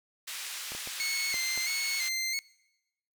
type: band-pass noise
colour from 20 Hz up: pink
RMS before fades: -39 dBFS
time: 0.27-2.09 s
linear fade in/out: 10 ms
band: 2100 to 13000 Hz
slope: 12 dB/octave
type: clicks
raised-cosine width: 1 ms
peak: -29 dBFS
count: 5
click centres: 0.72 / 0.75 / 0.874 / 1.342 / 1.576 s
type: tone with vibrato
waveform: 20% pulse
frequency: 2140 Hz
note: C7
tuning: 38 cents sharp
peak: -25 dBFS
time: 1-2.39 s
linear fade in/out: 0 ms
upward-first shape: square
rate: 1.5 Hz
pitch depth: 46 cents each way
effects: noise-tail reverb RT60 0.9 s tail -22 dB re dry